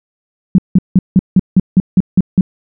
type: tone bursts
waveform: sine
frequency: 185.7 Hz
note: F#3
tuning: 7 cents sharp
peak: -3 dBFS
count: 10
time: 0.55-2.41 s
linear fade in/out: 2 ms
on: 33 ms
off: 170 ms
effects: none